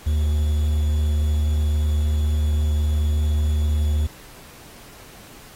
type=tone with quantisation; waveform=triangle; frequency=75.3 Hz; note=D2; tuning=44 cents sharp; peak=-15 dBFS; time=0.06-4.07 s; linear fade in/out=10 ms; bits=7; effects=pink hiss -45 dBFS RMS until 5.55 s + AAC 48 kbps